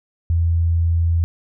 sine tone, 83.8 Hz, E2, 29 cents sharp, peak -14 dBFS, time 0.3-1.24 s, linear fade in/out 0 ms, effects none

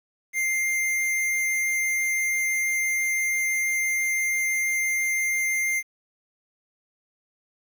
square tone, 2101 Hz, C7, 7 cents sharp, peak -23 dBFS, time 0.33-5.83 s, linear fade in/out 50 ms, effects 9-bit

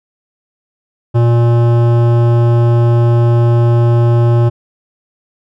sine tone with hard clipping, 118.2 Hz, A#2, 24 cents sharp, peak -9 dBFS, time 1.14-4.5 s, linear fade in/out 20 ms, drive 15 dB, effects none

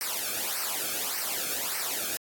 white noise with flanger, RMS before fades -31 dBFS, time 0.01-2.17 s, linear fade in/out 0 ms, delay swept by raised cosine 0.28 to 1.05 ms, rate 1.7 Hz, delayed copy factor -0.8, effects AAC 64 kbps

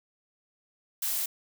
blue noise, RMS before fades -30 dBFS, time 1.02-1.26 s, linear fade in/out 5 ms, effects none

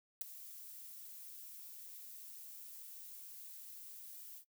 violet noise with ADSR envelope, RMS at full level -35 dBFS, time 0.21-4.45 s, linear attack 4 ms, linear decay 11 ms, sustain -17 dB, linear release 83 ms, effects noise-tail reverb RT60 0.1 s tail -21 dB re dry

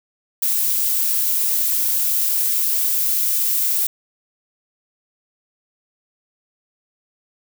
violet noise, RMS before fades -19 dBFS, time 0.42-3.87 s, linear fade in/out 5 ms, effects none

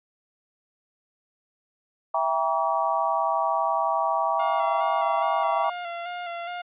sine chord, E diminished seventh, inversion none, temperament just, 659.3 / 791.1 / 949.3 / 1139.2 Hz, E5 / G5 / Bb5 / Db6, 0 / +16 / +31 / +47 cents, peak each -27 dBFS, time 2.14-5.7 s, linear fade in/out 5 ms
sawtooth tone with vibrato, 697 Hz, F5, 4 cents flat, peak -27 dBFS, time 4.39-6.62 s, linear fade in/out 10 ms, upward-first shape square, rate 2.4 Hz, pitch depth 28 cents each way
effects resampled to 8000 Hz

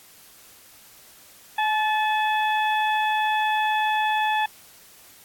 harmonic tone with a mistuned harmonic, 857 Hz, A5, 46 cents flat, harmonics 1 / 2 / 3 / 4, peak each -21 / -27 / -31 / -33 dBFS, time 1.58-4.46 s, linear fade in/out 5 ms, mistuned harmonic 2, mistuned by +30 cents, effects white hiss -50 dBFS RMS until 5.24 s + AAC 64 kbps

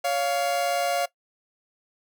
40% pulse tone pair together, 561.7 / 698.5 Hz, C#5 / F5, +23 / 0 cents, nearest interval major third, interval 377 cents, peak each -26 / -24 dBFS, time 0.04-1.06 s, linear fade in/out 10 ms, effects noise-tail reverb RT60 0.1 s tail -19 dB re dry

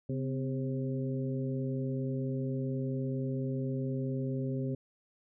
harmonic tone with a mistuned harmonic, 133.9 Hz, C3, 40 cents sharp, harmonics 1 / 2 / 3 / 4, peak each -33 / -36 / -40 / -43 dBFS, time 0.09-4.75 s, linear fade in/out 5 ms, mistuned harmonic 2, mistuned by -63 cents, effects none

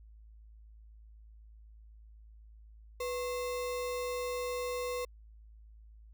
sine tone with sample-and-hold, 493.8 Hz, B4, in tune, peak -33 dBFS, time 3-5.05 s, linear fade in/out 5 ms, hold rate 1575 Hz, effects added 54 Hz sine -52 dBFS peak until 6.13 s

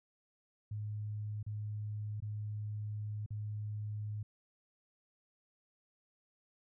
sine tone with dropouts, 105.5 Hz, G#2, 28 cents sharp, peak -37 dBFS, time 0.71-4.23 s, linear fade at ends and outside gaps 5 ms, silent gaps 1.429-1.464 / 2.203-2.222 / 3.262-3.305 s, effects none

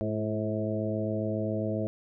harmonic tone with a mistuned harmonic, 107.4 Hz, A2, 41 cents flat, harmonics 1 / 2 / 3 / 4 / 5 / 6, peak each -33 / -33 / -35 / -38 / -36 / -35 dBFS, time 0.01-1.87 s, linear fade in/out 0 ms, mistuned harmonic 3, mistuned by +39 cents, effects none

